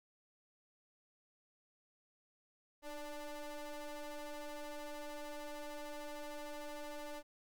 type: ring-modulated tone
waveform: 30% pulse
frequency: 295.6 Hz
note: D4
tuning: 11 cents sharp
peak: -38 dBFS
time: 2.82-7.23 s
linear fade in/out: 50 ms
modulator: 289 Hz
effects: none